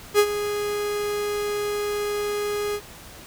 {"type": "tone with ADSR envelope", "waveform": "45% pulse", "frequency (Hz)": 413.7, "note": "G#4", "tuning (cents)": -7, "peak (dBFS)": -12, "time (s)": [0.14, 2.81], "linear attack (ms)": 50, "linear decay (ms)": 64, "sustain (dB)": -12, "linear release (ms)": 65, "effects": ["pink hiss -43 dBFS RMS until 3.26 s"]}